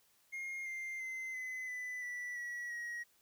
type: tone with pitch steps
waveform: triangle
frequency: 2135 / 2100 / 2065 / 2030 / 1996.6 / 1963.5 / 1930.8 / 1898.8 Hz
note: C7 / C7 / C7 / B6 / B6 / B6 / B6 / A#6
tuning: +34 / +6 / -23 / +47 / +18 / -11 / -40 / +31 cents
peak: -38 dBFS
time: 0.32-3.04 s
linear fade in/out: 20 ms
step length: 340 ms
effects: white hiss -71 dBFS RMS until 3.21 s